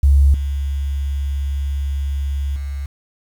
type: tone with level steps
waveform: sine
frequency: 69.6 Hz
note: C#2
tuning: 8 cents sharp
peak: -8 / -18 / -22 dBFS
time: 0.03-2.86 s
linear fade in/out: 5 ms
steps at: 0.34 / 2.56 s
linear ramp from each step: 2 ms
effects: 7-bit